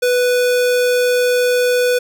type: tone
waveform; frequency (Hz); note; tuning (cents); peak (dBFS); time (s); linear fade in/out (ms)
square; 494.3; B4; +1; -13; 0.02-1.99; 10
effects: none